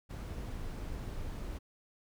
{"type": "noise", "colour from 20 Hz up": "brown", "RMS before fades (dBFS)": -40, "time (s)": [0.09, 1.59], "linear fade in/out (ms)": 20, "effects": []}